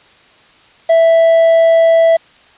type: tone with quantisation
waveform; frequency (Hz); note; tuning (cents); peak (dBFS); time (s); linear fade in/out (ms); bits
triangle; 659.3; E5; 0; -4; 0.89-2.17; 10; 5
effects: white hiss -46 dBFS RMS until 2.57 s + resampled to 8000 Hz